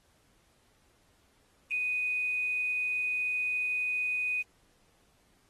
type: tone with quantisation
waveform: sine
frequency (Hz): 2489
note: D#7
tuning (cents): 0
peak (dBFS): -28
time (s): 1.7-4.43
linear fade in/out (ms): 20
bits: 9
effects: pink hiss -68 dBFS RMS until 5.49 s + AAC 32 kbps